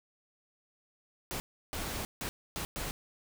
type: noise bursts at uneven times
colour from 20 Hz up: pink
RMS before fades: -37 dBFS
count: 5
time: 1.31-1.4 / 1.73-2.05 / 2.21-2.29 / 2.56-2.65 / 2.76-2.91 s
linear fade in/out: 0 ms
effects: none